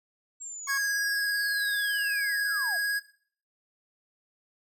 sine linear sweep, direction down, 7530 to 620 Hz, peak -37 dBFS, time 0.4-2.78 s, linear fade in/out 20 ms
30% pulse tone, 1100 Hz, C#6, 14 cents flat, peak -32 dBFS, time 0.67-0.78 s, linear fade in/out 5 ms
square tone with vibrato, 1650 Hz, G#6, 12 cents flat, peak -27 dBFS, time 0.68-3 s, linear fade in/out 20 ms, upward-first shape sine, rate 18 Hz, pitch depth 15 cents each way
effects noise-tail reverb RT60 0.5 s tail -18 dB re dry

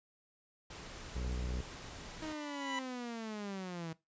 pink noise, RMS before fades -48 dBFS, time 0.7-2.33 s, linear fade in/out 5 ms
harmonic tone, 61.74 Hz, B1, in tune, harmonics 1 / 2 / 3 / 4 / 5 / 6 / 7 / 8 / 9, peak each -36 / -46 / -46 / -53 / -55 / -57 / -52 / -59 / -58 dBFS, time 1.15-1.61 s, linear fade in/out 5 ms
20% pulse tone with exponential growth, 987.8 Hz, B5, in tune, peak -30 dBFS, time 1.96-2.79 s, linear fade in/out 2 ms, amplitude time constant 180 ms
sawtooth linear sweep, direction down, 315.4 to 159.4 Hz, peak -36 dBFS, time 2.22-3.93 s, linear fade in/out 5 ms
effects noise-tail reverb RT60 0.2 s tail -19 dB re dry + resampled to 16000 Hz

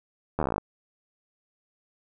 slowing click train, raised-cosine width 1 ms, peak -12 dBFS, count 13, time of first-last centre 0.39-0.581 s, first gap 12 ms, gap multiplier 1.05, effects none

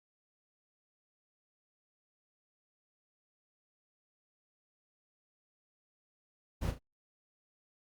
brown noise with echo, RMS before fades -33 dBFS, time 6.61-6.72 s, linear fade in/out 20 ms, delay 36 ms, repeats 2, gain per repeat -9 dB, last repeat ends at 6.792 s, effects Opus 48 kbps

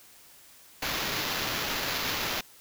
violet noise with sample-and-hold, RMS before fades -31 dBFS, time 0.82-2.41 s, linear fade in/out 5 ms, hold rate 8820 Hz, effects white hiss -54 dBFS RMS until 2.6 s

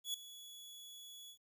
sawtooth tone with ADSR envelope, 3389 Hz, G#7, 34 cents sharp, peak -32 dBFS, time 0.04-1.38 s, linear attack 100 ms, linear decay 4 ms, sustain -16 dB, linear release 87 ms, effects 12-bit

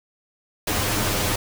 pink noise with comb filter, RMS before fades -23 dBFS, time 0.67-1.36 s, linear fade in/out 5 ms, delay 9.8 ms, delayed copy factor +0.75, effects none

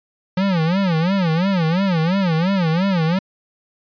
square tone with vibrato, 177.3 Hz, F3, 26 cents sharp, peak -16 dBFS, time 0.37-3.19 s, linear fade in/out 5 ms, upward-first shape sine, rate 2.9 Hz, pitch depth 200 cents each way, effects resampled to 11025 Hz

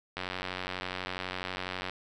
click train, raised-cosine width 0.3 ms, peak -18 dBFS, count 160, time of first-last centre 0.17-1.896 s, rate 92.1 Hz, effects none

